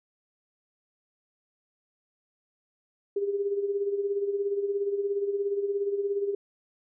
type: tone with tremolo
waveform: sine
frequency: 401.7 Hz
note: G4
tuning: 42 cents sharp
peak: -23 dBFS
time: 3.16-6.35 s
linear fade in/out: 5 ms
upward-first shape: sine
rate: 17 Hz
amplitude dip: 60%
effects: none